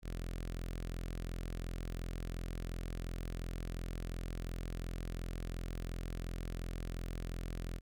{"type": "tone with notch filter", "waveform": "sawtooth", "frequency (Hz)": 42.82, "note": "F1", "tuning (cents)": -33, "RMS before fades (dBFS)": -41, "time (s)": [0.02, 7.81], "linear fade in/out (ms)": 50, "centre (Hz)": 900, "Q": 1.7, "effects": []}